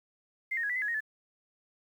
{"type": "tone with pitch steps", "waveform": "sine", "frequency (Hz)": [2093, 1852, 1665, 1965, 2038, 1683, 1866, 1735], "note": ["C7", "A#6", "G#6", "B6", "C7", "G#6", "A#6", "A6"], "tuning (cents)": [0, -12, 4, -9, -46, 23, 1, -25], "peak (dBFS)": -29, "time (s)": [0.51, 1.006], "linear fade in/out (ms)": 10, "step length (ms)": 62, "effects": ["10-bit"]}